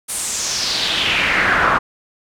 brown noise with band-pass filter sweep, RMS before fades -18 dBFS, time 0.08-1.79 s, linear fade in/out 20 ms, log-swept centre 10000 to 1200 Hz, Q 3.2, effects none

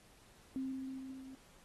sine tone with level ramp, 264.2 Hz, C4, 17 cents sharp, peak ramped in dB -35 to -49 dBFS, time 0.56-1.35 s, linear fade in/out 0 ms, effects pink hiss -64 dBFS RMS until 1.64 s + AAC 32 kbps

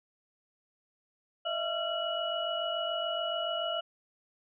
sine tone cluster, 622 / 669 / 1367 / 2927 Hz, D#5 / E5 / F6 / F#7, -1 / +25 / -37 / -19 cents, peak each -37 / -34 / -38 / -35 dBFS, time 1.45-3.81 s, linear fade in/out 10 ms, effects none

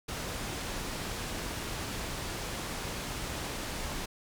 pink low-pass noise, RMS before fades -37 dBFS, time 0.08-4.06 s, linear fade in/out 10 ms, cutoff 10000 Hz, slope 12 dB/octave, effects none

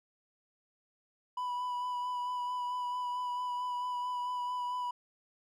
triangle tone with vibrato, 987.8 Hz, B5, in tune, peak -31 dBFS, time 1.37-4.91 s, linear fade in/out 5 ms, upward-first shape sine, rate 4.5 Hz, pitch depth 17 cents each way, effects none

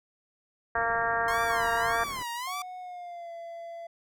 harmonic tone, 230.7 Hz, A#3, 18 cents flat, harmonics 2 / 3 / 4 / 5 / 6 / 7 / 8, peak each -36 / -30 / -33 / -33 / -34 / -31 / -35 dBFS, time 0.75-2.04 s, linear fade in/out 5 ms
pink low-pass noise, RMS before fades -44 dBFS, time 0.75-2.23 s, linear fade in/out 5 ms, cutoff 2300 Hz, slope 96 dB/octave
sawtooth tone with vibrato, 1046.5 Hz, C6, in tune, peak -29 dBFS, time 1.28-2.62 s, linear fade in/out 2 ms, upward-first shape sine, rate 1.7 Hz, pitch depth 190 cents each way
triangle tone with pitch glide, 733 to 676.1 Hz, F#5 to E5, -16 to +44 cents, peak -36 dBFS, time 2.47-3.87 s, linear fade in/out 5 ms, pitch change -140 cents, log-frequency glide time 2.79-3.32 s
effects none

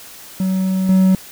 triangle tone with level steps, 188.3 Hz, F#3, 31 cents sharp, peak -13 / -7 dBFS, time 0.4-1.15 s, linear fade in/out 2 ms, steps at 0.89 s, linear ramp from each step 2 ms, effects white hiss -38 dBFS RMS until 1.31 s

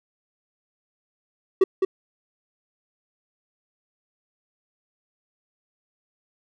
triangle tone with echo, 381.4 Hz, G4, 47 cents flat, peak -10 dBFS, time 1.61-1.64 s, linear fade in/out 5 ms, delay 210 ms, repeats 1, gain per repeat -5 dB, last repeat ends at 1.85 s, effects none

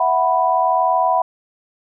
sine chord, E suspended second, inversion none, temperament equal, 659.3 / 740 / 987.8 Hz, E5 / F#5 / B5, 0 / 0 / 0 cents, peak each -20 / -17 / -17 dBFS, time 0-1.22 s, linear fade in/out 5 ms, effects none

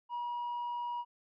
sine tone with tanh clipping, 961 Hz, B5, 48 cents flat, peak -35 dBFS, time 0.09-1.05 s, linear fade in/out 50 ms, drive 1 dB, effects none

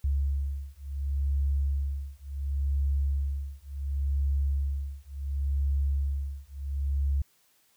sine beating tone pair, 69.3 / 70 Hz, C#2 / C#2, 0 / +18 cents, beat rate 0.7 Hz, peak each -29 dBFS, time 0.04-7.22 s, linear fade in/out 5 ms, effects white hiss -66 dBFS RMS until 7.76 s

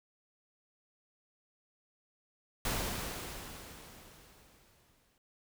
pink noise with exponential decay, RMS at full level -33 dBFS, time 2.65-5.18 s, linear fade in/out 2 ms, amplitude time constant 550 ms, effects none

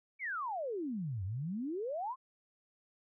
sine exponential two-way sweep, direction down then up, 2323 to 89.2 to 1097 Hz, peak -35 dBFS, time 0.19-2.16 s, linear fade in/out 50 ms, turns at 1.24 s, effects none

